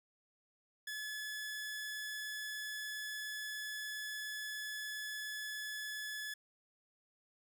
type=tone; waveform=sawtooth; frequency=1713 Hz; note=A6; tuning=47 cents flat; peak=-37 dBFS; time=0.87-6.34 s; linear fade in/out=5 ms; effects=none